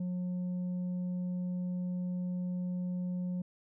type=tone with tanh clipping; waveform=triangle; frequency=180 Hz; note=F#3; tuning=47 cents flat; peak=-33 dBFS; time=0-3.42 s; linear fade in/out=5 ms; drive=8 dB; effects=none